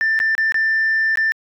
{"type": "tone with dropouts", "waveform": "sine", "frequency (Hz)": 1780, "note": "A6", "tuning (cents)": 20, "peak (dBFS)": -13, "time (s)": [0.01, 1.32], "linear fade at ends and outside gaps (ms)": 0, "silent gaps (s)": [[0.191, 0.201], [0.351, 0.38], [0.521, 0.544], [1.156, 1.173]], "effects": ["tanh soft clip ceiling -12 dBFS"]}